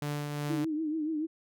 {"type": "tone with tremolo", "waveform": "sawtooth", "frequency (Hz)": 146.7, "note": "D3", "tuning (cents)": -2, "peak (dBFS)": -27, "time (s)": [0.02, 0.65], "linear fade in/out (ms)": 2, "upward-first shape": "triangle", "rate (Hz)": 2.8, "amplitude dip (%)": 35}
{"type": "tone with vibrato", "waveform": "sine", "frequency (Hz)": 311.1, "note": "D#4", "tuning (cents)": 0, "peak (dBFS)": -29, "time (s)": [0.49, 1.27], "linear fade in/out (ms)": 20, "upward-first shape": "triangle", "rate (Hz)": 6.9, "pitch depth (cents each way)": 92}
{"effects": []}